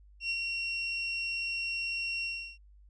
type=tone with ADSR envelope; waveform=35% pulse; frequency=2738 Hz; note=F7; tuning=35 cents flat; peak=-27 dBFS; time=0.2-2.58 s; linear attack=100 ms; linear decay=50 ms; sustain=-3 dB; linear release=340 ms; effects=added 50 Hz sine -54 dBFS peak until 2.89 s + resampled to 22050 Hz